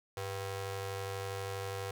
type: ring-modulated tone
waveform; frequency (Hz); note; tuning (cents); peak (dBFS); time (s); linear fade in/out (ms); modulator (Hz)
sawtooth; 293.7; D4; 0; -30; 0.17-1.91; 2; 193
effects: none